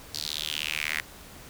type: tone with high-pass filter sweep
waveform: sawtooth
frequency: 76.3 Hz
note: D#2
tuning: 33 cents flat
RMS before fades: -32 dBFS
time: 0.14-1.01 s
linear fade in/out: 5 ms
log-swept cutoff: 4600 to 1900 Hz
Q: 4.3
effects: pink hiss -47 dBFS RMS until 1.49 s